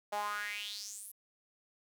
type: tone with high-pass filter sweep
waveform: sawtooth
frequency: 206.5 Hz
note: G#3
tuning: 10 cents flat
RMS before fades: -40 dBFS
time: 0.12-1.12 s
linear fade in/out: 10 ms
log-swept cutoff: 690 to 12000 Hz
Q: 5.5
effects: none